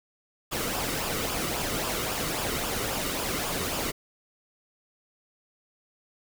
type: noise with flanger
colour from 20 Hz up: pink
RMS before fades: -30 dBFS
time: 0.51-3.92 s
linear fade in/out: 20 ms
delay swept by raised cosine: 0.48 to 1.23 ms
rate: 3.7 Hz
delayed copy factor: -0.5
effects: none